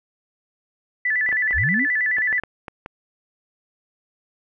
sine tone with vibrato, 1858 Hz, A#6, 6 cents flat, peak -18 dBFS, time 1.05-2.4 s, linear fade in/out 5 ms, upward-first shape square, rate 9.4 Hz, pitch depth 110 cents each way
clicks, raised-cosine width 0.5 ms, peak -18 dBFS, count 8, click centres 1.29 / 1.327 / 1.509 / 2.184 / 2.327 / 2.436 / 2.682 / 2.861 s
sine linear sweep, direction up, 39.24 to 302.2 Hz, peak -21 dBFS, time 1.53-1.87 s, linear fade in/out 50 ms
effects none

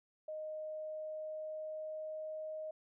sine tone with pitch glide, 620 to 624 Hz, D#5 to D#5, -6 to +5 cents, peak -40 dBFS, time 0.28-2.71 s, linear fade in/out 5 ms, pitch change +11 cents, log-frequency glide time 0.6-2.51 s, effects none

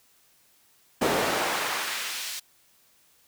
brown noise with high-pass filter sweep, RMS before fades -28 dBFS, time 1.01-2.4 s, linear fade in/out 10 ms, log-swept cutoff 330 to 4300 Hz, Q 0.78, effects white hiss -62 dBFS RMS until 3.27 s

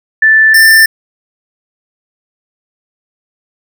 sine / square tone pair in turn, 1760 / 1782.5 Hz, A6 / A6, 0 / +22 cents, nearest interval unison, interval 22 cents, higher second, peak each -3 dBFS, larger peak neither, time 0.22-0.54 / 0.54-0.86 s, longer neither, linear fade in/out 5 ms, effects none

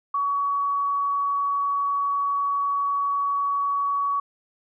sine tone, 1128 Hz, C#6, 30 cents sharp, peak -21 dBFS, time 0.14-4.2 s, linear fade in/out 5 ms, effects none

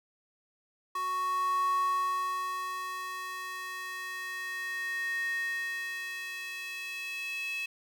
square tone with high-pass filter sweep, 370.3 Hz, F#4, 1 cent sharp, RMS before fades -34 dBFS, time 0.95-7.66 s, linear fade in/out 5 ms, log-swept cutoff 990 to 2600 Hz, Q 8, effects none

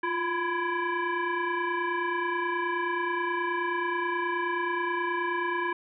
sine tone with frequency modulation, 320.3 Hz, E4, 50 cents flat, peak -26 dBFS, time 0.03-5.73 s, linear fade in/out 5 ms, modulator 670 Hz, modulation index 2.5, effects none

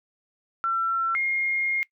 sine tone pair in turn, 1349 / 2135 Hz, E6 / C7, +40 / +34 cents, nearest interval minor sixth, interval 794 cents, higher second, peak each -22 dBFS, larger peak neither, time 0.64-1.15 / 1.15-1.83 s, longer second, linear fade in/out 0 ms, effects noise-tail reverb RT60 0.1 s tail -22 dB re dry

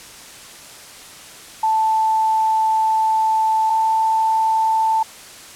sine tone pair in turn, 880 / 885.6 Hz, A5 / A5, 0 / +11 cents, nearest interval unison, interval 11 cents, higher second, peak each -14 dBFS, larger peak neither, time 1.63-3.7 / 3.7-5.03 s, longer first, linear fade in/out 5 ms, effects white hiss -39 dBFS RMS until 5.55 s + low-pass 10000 Hz 12 dB/octave

